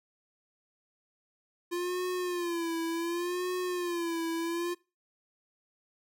square tone with vibrato, 346.7 Hz, F4, 13 cents flat, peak -31 dBFS, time 1.71-4.75 s, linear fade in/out 20 ms, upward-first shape sine, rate 0.68 Hz, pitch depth 85 cents each way, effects noise-tail reverb RT60 0.3 s tail -23 dB re dry

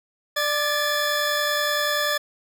20% pulse tone pair together, 591.8 / 1725 Hz, D5 / A6, +13 / -35 cents, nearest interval octave + perfect fifth, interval 1852 cents, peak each -19 dBFS, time 0.36-2.18 s, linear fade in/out 10 ms, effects none

